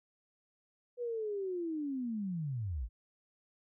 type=linear sweep; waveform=sine; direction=down; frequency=493.9 to 47.03 Hz; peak=-34 dBFS; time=0.97-2.89 s; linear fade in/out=50 ms; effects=none